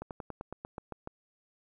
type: slowing click train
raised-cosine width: 1 ms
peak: -25 dBFS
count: 10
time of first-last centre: 0.02-1.074 s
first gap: 88 ms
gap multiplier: 1.07
effects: 11-bit